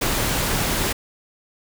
pink noise, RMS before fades -22 dBFS, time 0.01-0.93 s, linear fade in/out 10 ms, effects none

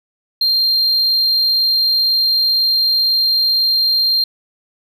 sine tone, 4186 Hz, C8, in tune, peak -9 dBFS, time 0.41-4.24 s, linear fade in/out 5 ms, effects tanh soft clip ceiling -11 dBFS

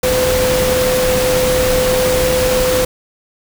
sine tone in noise, 508 Hz, B4, 49 cents sharp, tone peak -13 dBFS, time 0.03-2.85 s, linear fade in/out 5 ms, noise pink, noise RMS -18 dBFS, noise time 0.03-2.85 s, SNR +2 dB, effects none

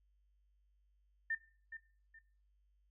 sine tone with echo, 1800 Hz, A6, 39 cents sharp, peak -34 dBFS, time 1.3-1.35 s, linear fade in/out 5 ms, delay 420 ms, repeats 2, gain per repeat -11 dB, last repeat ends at 2.19 s, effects noise-tail reverb RT60 0.5 s tail -19 dB re dry + added 50 Hz sine -70 dBFS peak until 2.9 s

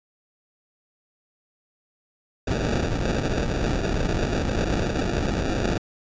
pink noise with sample-and-hold, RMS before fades -24 dBFS, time 2.47-5.78 s, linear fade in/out 5 ms, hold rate 1050 Hz, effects resampled to 16000 Hz

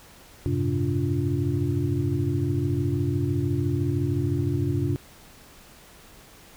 sine tone cluster, 93.2 / 106.9 / 132.8 / 290.2 / 349.5 Hz, F#2 / A2 / C3 / D4 / F4, +13 / -49 / +26 / -21 / +1 cents, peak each -28 / -30 / -26 / -29 / -31 dBFS, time 0.46-4.96 s, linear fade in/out 0 ms, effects pink hiss -50 dBFS RMS until 6.56 s

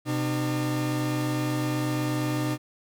40% pulse tone pair together, 127.48 / 303.2 Hz, C3 / D#4, -45 / -45 cents, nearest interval octave + minor third, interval 1500 cents, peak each -27 dBFS, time 0.05-2.58 s, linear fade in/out 50 ms, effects none

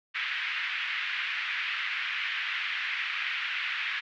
white band-pass noise, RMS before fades -32 dBFS, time 0.14-4.01 s, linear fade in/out 20 ms, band 1600 to 2700 Hz, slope 24 dB/octave, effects low-pass 5000 Hz 12 dB/octave

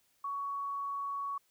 sine tone, 1120 Hz, C#6, 18 cents sharp, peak -34 dBFS, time 0.24-1.38 s, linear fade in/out 5 ms, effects white hiss -72 dBFS RMS until 1.5 s

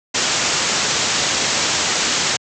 white low-pass noise, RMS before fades -19 dBFS, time 0.14-2.37 s, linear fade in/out 10 ms, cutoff 7600 Hz, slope 96 dB/octave, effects high-pass 100 Hz 12 dB/octave

